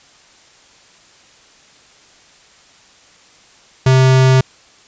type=tone; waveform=square; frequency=130.81 Hz; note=C3; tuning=in tune; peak=-8 dBFS; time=3.86-4.41 s; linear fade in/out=5 ms; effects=white hiss -47 dBFS RMS until 4.87 s + resampled to 16000 Hz